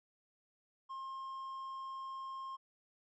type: tone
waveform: triangle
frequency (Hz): 1066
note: C6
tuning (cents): +32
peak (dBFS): -40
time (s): 0.89-2.57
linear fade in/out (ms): 20
effects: resampled to 16000 Hz